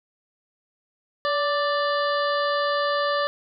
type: harmonic tone with a mistuned harmonic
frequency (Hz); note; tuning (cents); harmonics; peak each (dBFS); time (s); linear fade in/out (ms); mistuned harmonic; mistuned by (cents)
587.3; D5; 0; 1 / 2 / 3 / 5 / 6 / 7 / 8; -24 / -25 / -29 / -37 / -36 / -37 / -38; 1.25-3.27; 0; 1; -38
effects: none